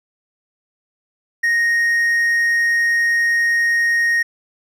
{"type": "tone", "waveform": "triangle", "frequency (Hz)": 1865, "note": "A#6", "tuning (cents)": 0, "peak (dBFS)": -12, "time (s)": [1.43, 4.23], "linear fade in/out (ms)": 10, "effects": []}